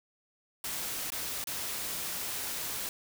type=noise with dropouts; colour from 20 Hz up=white; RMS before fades=-36 dBFS; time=0.64-2.89 s; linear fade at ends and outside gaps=2 ms; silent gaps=1.103-1.12 / 1.441-1.471 s; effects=none